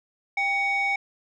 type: tone pair together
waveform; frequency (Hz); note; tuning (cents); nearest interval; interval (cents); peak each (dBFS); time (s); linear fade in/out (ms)
sine; 792 / 2240; G5 / C#7; +18 / +18; octave + tritone; 1800; -25 / -21; 0.37-0.96; 5
effects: tanh soft clip ceiling -19 dBFS